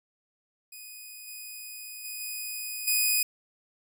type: tone with level steps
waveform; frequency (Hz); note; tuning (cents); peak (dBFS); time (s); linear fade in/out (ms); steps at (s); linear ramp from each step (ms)
5% pulse; 2489; D#7; 0; -33 / -30 / -26 / -24 / -13; 0.72-3.23; 5; 1.27 / 2.04 / 2.2 / 2.87; 10
effects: none